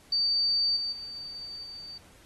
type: tone with level steps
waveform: sine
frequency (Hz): 4608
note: D8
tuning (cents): -34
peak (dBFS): -23 / -29 / -37 / -40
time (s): 0.12-1.98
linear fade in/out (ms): 5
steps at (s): 0.76 / 0.92 / 1.63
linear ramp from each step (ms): 10
effects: pink hiss -57 dBFS RMS until 2.25 s + AAC 32 kbps